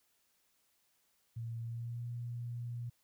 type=tone with pitch glide; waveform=sine; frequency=115.4 to 119.61 Hz; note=A#2 to A#2; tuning=-17 to +45 cents; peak=-38 dBFS; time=1.36-2.9 s; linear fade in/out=10 ms; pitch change=+62 cents; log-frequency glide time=1.61-2.05 s; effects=white hiss -75 dBFS RMS until 3.03 s